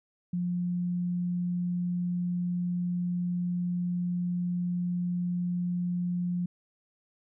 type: tone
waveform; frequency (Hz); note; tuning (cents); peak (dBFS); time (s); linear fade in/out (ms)
sine; 176.9; F3; +23; -27; 0.33-6.46; 5
effects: none